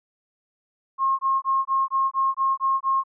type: tone bursts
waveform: sine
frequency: 1075 Hz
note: C6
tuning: 47 cents sharp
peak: -18 dBFS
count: 9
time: 0.98-3.038 s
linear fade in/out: 50 ms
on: 210 ms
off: 21 ms
effects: none